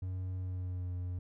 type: tone with pitch glide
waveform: triangle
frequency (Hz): 92.5 to 89.71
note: F#2 to F2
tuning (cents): 0 to +47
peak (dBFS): -33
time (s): 0.02-1.19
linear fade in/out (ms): 5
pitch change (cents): -53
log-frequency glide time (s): 0.36-0.95
effects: none